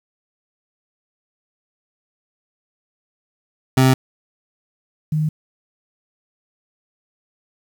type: tone pair in turn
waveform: 25% pulse / sine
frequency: 130.81 / 154.35 Hz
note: C3 / D#3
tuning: 0 / -14 cents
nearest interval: minor third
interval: 286 cents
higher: second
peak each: -7 / -16 dBFS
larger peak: first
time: 3.77-3.94 / 5.12-5.29 s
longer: neither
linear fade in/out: 5 ms
effects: 8-bit